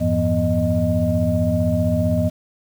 sine tone cluster, 87.6 / 103.1 / 169.8 / 244.6 / 617 Hz, F2 / G#2 / F3 / B3 / D#5, +6 / -12 / -48 / -16 / -15 cents, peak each -22 dBFS, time 0-2.3 s, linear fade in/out 20 ms, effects tanh soft clip ceiling -6 dBFS + 7-bit

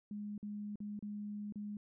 sine tone with dropouts, 207.4 Hz, G#3, 2 cents flat, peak -40 dBFS, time 0.11-1.77 s, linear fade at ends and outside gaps 2 ms, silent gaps 0.379-0.428 / 0.757-0.803 / 0.992-1.025 / 1.524-1.557 s, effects none

